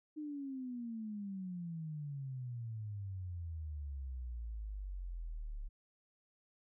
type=exponential sweep; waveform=sine; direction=down; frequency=308.6 to 34.65 Hz; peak=-40 dBFS; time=0.16-5.69 s; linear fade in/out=20 ms; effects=none